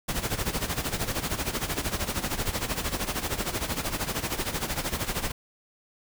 pink noise with tremolo, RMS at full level -27 dBFS, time 0.08-5.32 s, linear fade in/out 10 ms, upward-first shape sine, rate 13 Hz, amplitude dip 75%, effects none

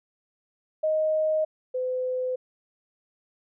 sine tone pair in turn, 624 / 508.5 Hz, D#5 / C5, +5 / -50 cents, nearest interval major third, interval 355 cents, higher first, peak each -21 / -25 dBFS, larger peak first, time 0.83-1.45 / 1.74-2.36 s, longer neither, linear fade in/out 10 ms, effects none

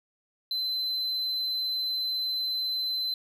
triangle tone, 4057 Hz, B7, 46 cents sharp, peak -26 dBFS, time 0.51-3.14 s, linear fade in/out 2 ms, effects none

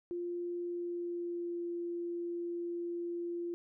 sine tone with pitch glide, 349.2 to 345 Hz, F4 to F4, 0 to -21 cents, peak -35 dBFS, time 0.11-3.54 s, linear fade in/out 0 ms, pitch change -21 cents, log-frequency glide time 0.61-1.66 s, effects none

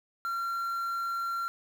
triangle tone with quantisation, 1371 Hz, F6, 32 cents flat, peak -28 dBFS, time 0.25-1.48 s, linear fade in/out 0 ms, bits 8, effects none

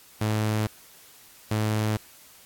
sawtooth tone pair in turn, 108 / 108 Hz, A2 / A2, -32 / -32 cents, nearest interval unison, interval 0 cents, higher neither, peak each -19 dBFS, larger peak neither, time 0.21-0.67 / 1.51-1.97 s, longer neither, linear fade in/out 5 ms, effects white hiss -52 dBFS RMS until 2.45 s + AAC 64 kbps

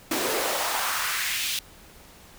pink noise with high-pass filter sweep, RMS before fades -27 dBFS, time 0.11-1.59 s, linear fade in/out 2 ms, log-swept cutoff 300 to 3300 Hz, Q 1.8, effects pink hiss -50 dBFS RMS until 2.38 s

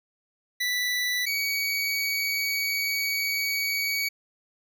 25% pulse tone pair in turn, 1975.5 / 2257 Hz, B6 / C#7, 0 / +31 cents, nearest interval major second, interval 231 cents, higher second, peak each -21 dBFS, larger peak neither, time 0.6-1.26 / 1.26-4.09 s, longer second, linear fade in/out 10 ms, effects none

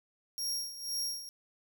sawtooth tone with tremolo, 5588 Hz, F8, in tune, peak -29 dBFS, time 0.38-1.29 s, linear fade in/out 0 ms, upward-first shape sine, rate 2 Hz, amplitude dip 75%, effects none

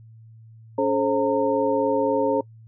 sine tone cluster, 282.2 / 429.2 / 533 / 915 Hz, C#4 / A4 / C5 / A#5, +31 / -43 / +32 / -32 cents, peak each -25 / -24 / -22 / -26 dBFS, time 0.78-2.41 s, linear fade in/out 5 ms, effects noise-tail reverb RT60 0.1 s tail -24 dB re dry + added 112 Hz sine -44 dBFS peak until 2.67 s

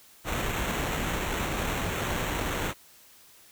pink noise with sample-and-hold, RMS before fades -30 dBFS, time 0.24-2.74 s, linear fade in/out 50 ms, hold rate 4900 Hz, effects white hiss -55 dBFS RMS until 3.51 s

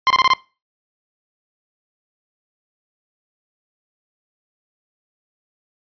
sawtooth tone bursts, 1046 Hz, C6, 1 cent flat, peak -7 dBFS, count 5, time 0.07-0.335 s, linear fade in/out 0 ms, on 33 ms, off 25 ms, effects noise-tail reverb RT60 0.3 s tail -21 dB re dry + resampled to 11025 Hz

